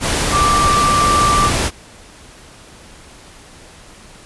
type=tone in noise; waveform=sine; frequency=1174.7 Hz; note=D6; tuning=in tune; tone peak=-12 dBFS; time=0.31-1.51 s; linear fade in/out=50 ms; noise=pink; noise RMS=-17 dBFS; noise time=0-1.71 s; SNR=+2 dB; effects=pink hiss -41 dBFS RMS until 4.25 s + resampled to 24000 Hz